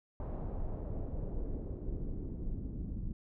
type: noise with low-pass filter sweep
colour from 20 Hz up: brown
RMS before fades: -38 dBFS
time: 0.2-3.13 s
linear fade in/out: 2 ms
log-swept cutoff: 810 to 230 Hz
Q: 1.5
effects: none